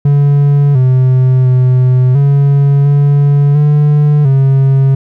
triangle tone with pitch steps, 142.9 / 128.8 / 127.3 / 140.8 / 143 / 147.8 / 135.3 Hz, D3 / C3 / C3 / C#3 / D3 / D3 / C#3, -47 / -27 / -47 / +27 / -46 / +11 / -42 cents, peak -3 dBFS, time 0.05-4.95 s, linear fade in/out 5 ms, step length 700 ms, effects none

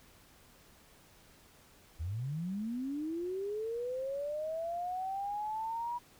sine linear sweep, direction up, 72.9 to 969 Hz, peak -34 dBFS, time 1.99-5.99 s, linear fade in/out 20 ms, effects pink hiss -61 dBFS RMS until 6.19 s

